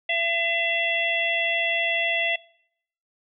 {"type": "harmonic tone", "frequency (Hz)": 674, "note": "E5", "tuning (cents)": 38, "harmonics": [1, 3, 4, 5], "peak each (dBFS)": [-29, -25, -26, -30], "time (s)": [0.09, 2.36], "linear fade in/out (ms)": 5, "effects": ["noise-tail reverb RT60 0.7 s tail -22 dB re dry"]}